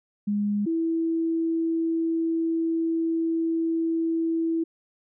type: tone pair in turn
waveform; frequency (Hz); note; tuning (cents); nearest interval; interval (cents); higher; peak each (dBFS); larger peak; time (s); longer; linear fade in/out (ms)
sine; 205.7 / 328.4; G#3 / E4; -16 / -6; minor sixth; 810; second; -22; neither; 0.27-0.66 / 0.66-4.64; second; 10
effects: none